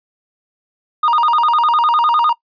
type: tone with vibrato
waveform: triangle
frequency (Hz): 1076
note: C6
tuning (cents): +48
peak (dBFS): -9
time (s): 1.03-2.33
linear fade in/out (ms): 5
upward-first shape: square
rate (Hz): 9.9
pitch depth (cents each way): 230
effects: noise-tail reverb RT60 0.1 s tail -21 dB re dry + resampled to 11025 Hz